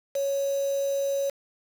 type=tone with quantisation; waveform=sine; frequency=554.4 Hz; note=C#5; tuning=in tune; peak=-24 dBFS; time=0.15-1.3 s; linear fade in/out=5 ms; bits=6; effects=none